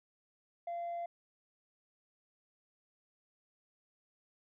triangle tone with tanh clipping, 688 Hz, F5, 26 cents flat, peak -37 dBFS, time 0.67-1.06 s, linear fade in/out 5 ms, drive 6 dB, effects none

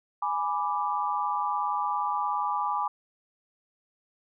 sine chord, G# diminished, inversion none, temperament equal, 830.6 / 987.8 / 1174.7 Hz, G#5 / B5 / D6, 0 / 0 / 0 cents, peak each -30 dBFS, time 0.22-2.88 s, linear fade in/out 5 ms, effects none

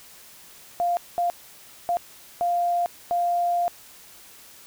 sine tone bursts at uneven times, 698.5 Hz, F5, in tune, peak -20 dBFS, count 5, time 0.8-0.97 / 1.18-1.3 / 1.89-1.97 / 2.41-2.86 / 3.11-3.68 s, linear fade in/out 0 ms, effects white hiss -48 dBFS RMS until 4.66 s

